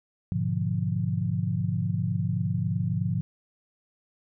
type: chord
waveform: sine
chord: G# diminished seventh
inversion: none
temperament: equal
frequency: 103.83 / 123.47 / 146.83 / 174.61 Hz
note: G#2 / B2 / D3 / F3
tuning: 0 / 0 / 0 / 0 cents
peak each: -29 / -31 / -31 / -29 dBFS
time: 0.32-3.21 s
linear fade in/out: 0 ms
effects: none